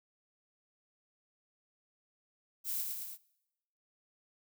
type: noise with echo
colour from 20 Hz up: violet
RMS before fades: -36 dBFS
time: 2.64-2.85 s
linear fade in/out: 50 ms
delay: 110 ms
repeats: 3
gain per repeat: -3 dB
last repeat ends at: 3.18 s
effects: noise-tail reverb RT60 0.9 s tail -22 dB re dry